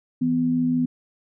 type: tone pair together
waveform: sine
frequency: 164.29 / 250.4 Hz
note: E3 / B3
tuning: -6 / +24 cents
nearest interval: perfect fifth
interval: 730 cents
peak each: -27 / -19 dBFS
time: 0.21-0.86 s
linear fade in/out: 10 ms
effects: none

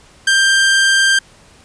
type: tone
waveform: sawtooth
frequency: 1582 Hz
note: G6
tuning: 15 cents sharp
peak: -6 dBFS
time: 0.27-1.19 s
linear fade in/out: 5 ms
effects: pink hiss -46 dBFS RMS until 1.64 s + resampled to 22050 Hz

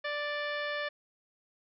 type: harmonic tone with a mistuned harmonic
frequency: 587.3 Hz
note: D5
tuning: in tune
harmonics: 1 / 2 / 3 / 4 / 5 / 6 / 7 / 8 / 9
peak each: -36 / -41 / -36 / -43 / -46 / -45 / -51 / -56 / -56 dBFS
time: 0.04-0.89 s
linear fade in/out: 10 ms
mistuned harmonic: 7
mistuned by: +62 cents
effects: none

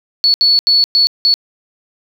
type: tone bursts at uneven times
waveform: triangle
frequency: 4419 Hz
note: C#8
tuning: 6 cents flat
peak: -4 dBFS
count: 5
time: 0.24-0.34 / 0.41-0.59 / 0.67-0.84 / 0.95-1.07 / 1.25-1.34 s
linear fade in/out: 0 ms
effects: tanh soft clip ceiling -6 dBFS + 7-bit

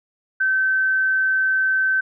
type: tone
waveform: sine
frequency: 1540 Hz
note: G6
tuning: 31 cents flat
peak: -16 dBFS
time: 0.4-2.01 s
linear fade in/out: 10 ms
effects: none

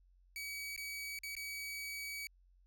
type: tone with dropouts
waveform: sawtooth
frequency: 2273 Hz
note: C#7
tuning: 43 cents sharp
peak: -38 dBFS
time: 0.36-2.27 s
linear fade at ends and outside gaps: 1 ms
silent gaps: 0.763-0.777 / 1.189-1.234 / 1.352-1.366 s
effects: added 45 Hz sine -64 dBFS peak until 2.66 s

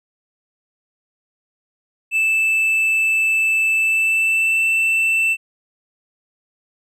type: tone with pitch glide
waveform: triangle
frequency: 2637 to 2665 Hz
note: E7 to E7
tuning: 0 to +18 cents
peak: -13 dBFS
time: 2.11-5.37 s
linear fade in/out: 50 ms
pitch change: +18 cents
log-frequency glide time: 3.75-4.65 s
effects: none

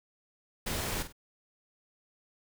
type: noise with echo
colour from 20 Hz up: pink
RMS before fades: -34 dBFS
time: 0.66-1.03 s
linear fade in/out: 10 ms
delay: 48 ms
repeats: 2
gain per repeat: -10 dB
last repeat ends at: 1.126 s
effects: none

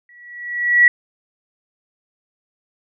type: tone with exponential growth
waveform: sine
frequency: 1934 Hz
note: B6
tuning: 37 cents flat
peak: -5 dBFS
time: 0.09-0.88 s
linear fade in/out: 2 ms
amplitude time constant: 170 ms
effects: none

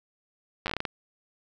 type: slowing click train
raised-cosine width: 0.3 ms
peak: -13 dBFS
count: 9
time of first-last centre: 0.66-0.852 s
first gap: 9 ms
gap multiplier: 1.27
effects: none

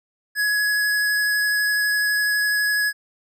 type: tone with vibrato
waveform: square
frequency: 1681 Hz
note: G#6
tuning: 20 cents sharp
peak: -19 dBFS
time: 0.35-2.93 s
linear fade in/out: 50 ms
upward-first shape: sine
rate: 12 Hz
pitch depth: 9 cents each way
effects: none

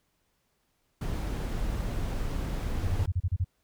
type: noise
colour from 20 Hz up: brown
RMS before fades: -31 dBFS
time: 1.01-3.06 s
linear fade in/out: 5 ms
type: tone bursts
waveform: sine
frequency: 90.2 Hz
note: F#2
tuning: 44 cents flat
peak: -23 dBFS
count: 8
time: 2.83-3.445 s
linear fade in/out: 10 ms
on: 48 ms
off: 33 ms
effects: pink hiss -74 dBFS RMS until 3.63 s

